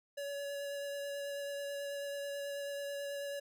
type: tone with vibrato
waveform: square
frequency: 566 Hz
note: C#5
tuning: 36 cents sharp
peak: -39 dBFS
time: 0.17-3.4 s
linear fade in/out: 10 ms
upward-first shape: sine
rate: 9.2 Hz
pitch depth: 11 cents each way
effects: none